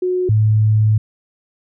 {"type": "tone pair in turn", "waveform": "sine", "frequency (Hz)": [364.9, 107.89], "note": ["F#4", "A2"], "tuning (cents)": [-24, -34], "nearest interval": "octave + major sixth", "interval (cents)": 2110, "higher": "first", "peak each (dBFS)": [-15, -10], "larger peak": "second", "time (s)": [[0.02, 0.29], [0.29, 0.98]], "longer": "second", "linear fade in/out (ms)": 5, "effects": []}